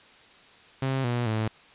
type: tone with pitch steps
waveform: sawtooth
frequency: 133.4 / 120.92 / 109.61 Hz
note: C3 / B2 / A2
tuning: +34 / -36 / -6 cents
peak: -21 dBFS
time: 0.82-1.48 s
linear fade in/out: 5 ms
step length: 220 ms
effects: white hiss -53 dBFS RMS until 1.74 s + resampled to 8000 Hz